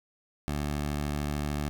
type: tone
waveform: 15% pulse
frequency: 73.42 Hz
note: D2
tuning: in tune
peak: -23 dBFS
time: 0.48-1.69 s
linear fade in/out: 0 ms
effects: none